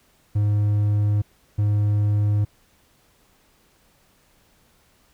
triangle tone pair in turn, 103.83 / 103.83 Hz, G#2 / G#2, 0 / 0 cents, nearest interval unison, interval 0 cents, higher neither, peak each -15 dBFS, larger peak neither, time 0.35-1.22 / 1.58-2.45 s, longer neither, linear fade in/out 10 ms, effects pink hiss -60 dBFS RMS until 5.13 s

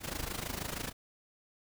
pink noise with amplitude modulation, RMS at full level -35 dBFS, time 0-0.93 s, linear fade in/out 50 ms, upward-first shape sine, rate 26.3 Hz, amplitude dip 80%, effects none

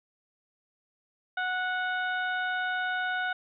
harmonic tone, 736 Hz, F#5, 9 cents flat, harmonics 1 / 2 / 3 / 4 / 5, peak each -33 / -29 / -43 / -44 / -43 dBFS, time 1.37-3.33 s, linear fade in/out 5 ms, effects none

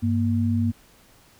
sine tone pair together, 98.55 / 234.4 Hz, G2 / A#3, +10 / +10 cents, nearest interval octave + minor third, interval 1500 cents, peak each -22 dBFS, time 0.02-0.72 s, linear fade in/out 20 ms, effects pink hiss -55 dBFS RMS until 1.39 s

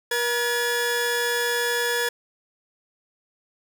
sawtooth tone pair together, 477.7 / 1701 Hz, A#4 / G#6, +42 / +41 cents, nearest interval octave + minor seventh, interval 2199 cents, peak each -21 dBFS, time 0.11-2.09 s, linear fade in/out 5 ms, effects none

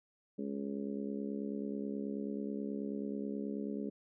harmonic tone, 69.3 Hz, C#2, in tune, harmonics 3 / 4 / 5 / 6 / 7 / 8, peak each -39 / -41 / -50 / -43 / -53 / -51 dBFS, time 0.38-3.9 s, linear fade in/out 10 ms, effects none

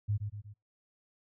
sine tone with echo, 103.83 Hz, G#2, in tune, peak -27 dBFS, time 0.08-0.18 s, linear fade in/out 20 ms, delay 120 ms, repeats 3, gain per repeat -6 dB, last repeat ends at 0.54 s, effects noise-tail reverb RT60 0.2 s tail -26 dB re dry

